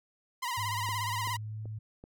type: tone with vibrato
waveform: sawtooth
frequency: 990 Hz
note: B5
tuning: 4 cents sharp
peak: -28 dBFS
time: 0.42-1.37 s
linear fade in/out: 10 ms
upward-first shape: sine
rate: 17 Hz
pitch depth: 95 cents each way
type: tone with pitch glide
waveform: sine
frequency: 104.1 to 108.33 Hz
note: G#2 to A2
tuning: +5 to -26 cents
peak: -36 dBFS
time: 0.57-1.79 s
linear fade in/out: 10 ms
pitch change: +69 cents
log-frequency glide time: 0.89-1.59 s
type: click train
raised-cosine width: 2 ms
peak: -34 dBFS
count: 4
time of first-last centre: 0.89-2.039 s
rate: 2.61 Hz
effects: none